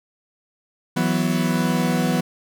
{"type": "chord", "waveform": "40% pulse", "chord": "E suspended second", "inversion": "none", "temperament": "equal", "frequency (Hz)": [164.81, 185, 246.9], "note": ["E3", "F#3", "B3"], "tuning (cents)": [0, 0, 0], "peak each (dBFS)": -22, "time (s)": [0.96, 2.21], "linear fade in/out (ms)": 10, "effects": []}